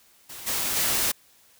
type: noise with level steps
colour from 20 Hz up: white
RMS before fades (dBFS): -40 / -27 / -24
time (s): 0.29-1.12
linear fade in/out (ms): 10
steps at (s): 0.46 / 0.75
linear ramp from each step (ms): 20
effects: white hiss -58 dBFS RMS until 1.59 s